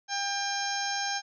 harmonic tone with a mistuned harmonic, 799 Hz, G5, 33 cents sharp, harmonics 1 / 2 / 3 / 4 / 5 / 6 / 7 / 8, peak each -33 / -34 / -42 / -42 / -40 / -43 / -36 / -37 dBFS, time 0.08-1.22 s, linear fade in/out 50 ms, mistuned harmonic 7, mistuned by -62 cents, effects none

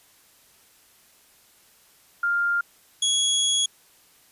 sine / 25% pulse tone pair in turn, 1400 / 3338 Hz, F6 / G#7, +4 / +8 cents, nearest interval octave + minor third, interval 1504 cents, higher second, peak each -20 / -16 dBFS, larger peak second, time 2.23-2.61 / 3.02-3.66 s, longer second, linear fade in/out 5 ms, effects white hiss -57 dBFS RMS until 4.31 s + resampled to 32000 Hz

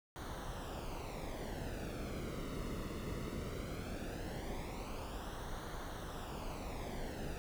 brown noise with flanger, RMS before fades -43 dBFS, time 0.16-7.38 s, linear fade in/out 0 ms, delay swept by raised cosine 0.39 to 1.26 ms, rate 0.18 Hz, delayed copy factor -0.65, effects none

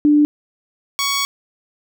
sine / 10% pulse tone pair in turn, 296 / 1117.5 Hz, D4 / C#6, +14 / +14 cents, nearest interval octave + major seventh, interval 2300 cents, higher second, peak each -9 dBFS, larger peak neither, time 0.05-0.25 / 0.99-1.25 s, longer second, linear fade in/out 0 ms, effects none

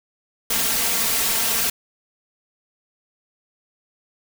white noise with comb filter, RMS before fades -21 dBFS, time 0.5-1.7 s, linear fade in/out 5 ms, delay 4.4 ms, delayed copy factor +0.7, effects none

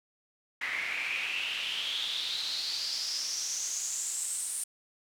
pink noise with band-pass filter sweep, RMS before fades -34 dBFS, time 0.61-4.64 s, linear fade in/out 5 ms, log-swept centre 2000 to 9200 Hz, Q 6.6, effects none

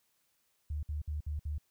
sine tone bursts, 74.9 Hz, D2, 35 cents sharp, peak -33 dBFS, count 5, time 0.7-1.582 s, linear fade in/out 5 ms, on 130 ms, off 58 ms, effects white hiss -75 dBFS RMS until 1.7 s

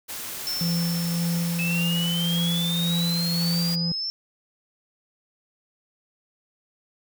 white noise, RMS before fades -34 dBFS, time 0.08-3.76 s, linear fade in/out 20 ms
square tone with exponential decay, 5360 Hz, E8, 28 cents sharp, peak -26 dBFS, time 0.47-2.91 s, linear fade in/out 0 ms, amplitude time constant 530 ms
triangle tone with tremolo, 170 Hz, F3, 46 cents flat, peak -20 dBFS, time 0.61-3.92 s, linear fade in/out 2 ms, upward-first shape sine, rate 1.8 Hz, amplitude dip 25%
sine exponential sweep, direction up, 2596 to 5400 Hz, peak -26 dBFS, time 1.59-4.1 s, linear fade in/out 0 ms
effects none

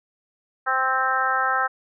harmonic tone, 261.6 Hz, C4, in tune, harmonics 2 / 3 / 4 / 5 / 6 / 7, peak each -33 / -26 / -28 / -23 / -25 / -31 dBFS, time 0.66-1.68 s, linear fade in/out 20 ms, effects none

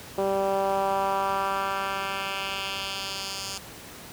10% pulse tone with band-pass filter sweep, 195 Hz, G3, 9 cents flat, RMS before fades -28 dBFS, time 0.18-3.58 s, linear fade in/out 2 ms, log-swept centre 470 to 6000 Hz, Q 1.5, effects pink hiss -43 dBFS RMS until 4.12 s + high-pass 60 Hz 12 dB/octave

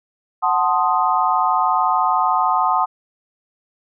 sine chord, F# diminished seventh, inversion none, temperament equal, 740 / 880 / 1046.5 / 1244.5 Hz, F#5 / A5 / C6 / Eb6, 0 / 0 / 0 / 0 cents, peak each -20 dBFS, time 0.42-2.86 s, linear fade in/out 20 ms, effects none

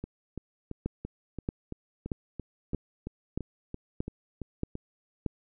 two click trains, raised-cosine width 3 ms, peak -23 / -17 dBFS, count 15 / 8, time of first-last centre 0.04-4.754 / 0.86-5.263 s, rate 2.97 / 1.59 Hz, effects none

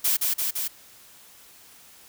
blue noise with echo, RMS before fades -22 dBFS, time 0.04-0.17 s, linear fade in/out 10 ms, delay 170 ms, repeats 3, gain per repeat -2 dB, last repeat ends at 0.68 s, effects white hiss -51 dBFS RMS until 2.08 s

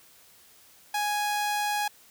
sawtooth tone, 830.6 Hz, G#5, in tune, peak -22 dBFS, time 0.94-1.88 s, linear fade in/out 5 ms, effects white hiss -56 dBFS RMS until 2.1 s

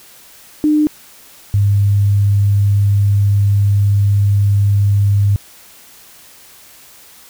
sine tone pair in turn, 302.4 / 100.91 Hz, D#4 / G#2, -49 / -49 cents, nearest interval octave + perfect fifth, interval 1900 cents, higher first, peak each -9 dBFS, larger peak neither, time 0.64-0.87 / 1.54-5.36 s, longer second, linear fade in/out 0 ms, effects white hiss -42 dBFS RMS until 7.29 s

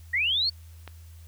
sine linear sweep, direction up, 1839 to 4493 Hz, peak -22 dBFS, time 0.13-0.5 s, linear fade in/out 10 ms
click, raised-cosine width 0.3 ms, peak -24 dBFS, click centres 0.877 s
effects added 82 Hz sine -44 dBFS peak until 1.27 s + white hiss -59 dBFS RMS until 1.27 s

